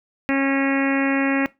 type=harmonic tone; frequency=273.4 Hz; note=C#4; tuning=24 cents flat; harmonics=1 / 2 / 3 / 4 / 5 / 6 / 7 / 8 / 9 / 10; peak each=-19 / -26 / -31 / -34 / -33 / -30 / -28 / -31 / -30 / -35 dBFS; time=0.29-1.46 s; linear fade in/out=0 ms; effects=noise-tail reverb RT60 0.2 s tail -19 dB re dry